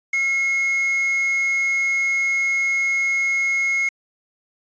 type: tone with quantisation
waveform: triangle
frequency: 2165 Hz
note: C#7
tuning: 41 cents flat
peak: -16 dBFS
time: 0.13-3.89 s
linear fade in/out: 5 ms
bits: 6
effects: resampled to 16000 Hz